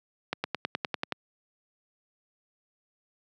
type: accelerating click train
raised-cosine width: 0.3 ms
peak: -12 dBFS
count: 9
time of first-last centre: 0.33-1.123 s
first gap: 110 ms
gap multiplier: 0.97
effects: high-pass 150 Hz 12 dB/octave